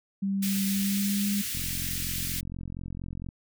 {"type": "tone with pitch glide", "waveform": "sine", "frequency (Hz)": [196, 201.7], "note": ["G3", "G3"], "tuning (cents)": [0, 50], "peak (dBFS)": -25, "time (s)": [0.22, 1.42], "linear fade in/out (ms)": 10, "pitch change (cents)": 50, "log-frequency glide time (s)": [0.7, 1.22]}
{"type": "band-stop noise", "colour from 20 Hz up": "white", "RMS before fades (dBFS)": -33, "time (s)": [0.42, 2.41], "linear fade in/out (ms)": 10, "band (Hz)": [300, 1800], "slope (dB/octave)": 24}
{"type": "click train", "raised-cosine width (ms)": 5, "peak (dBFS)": -25, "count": 78, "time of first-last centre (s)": [1.55, 3.288], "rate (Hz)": 44.3}
{"effects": []}